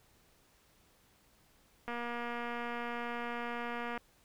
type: click train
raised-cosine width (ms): 0.5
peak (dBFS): -25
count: 500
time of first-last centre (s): 1.88-3.977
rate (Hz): 238
effects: pink hiss -67 dBFS RMS until 4.24 s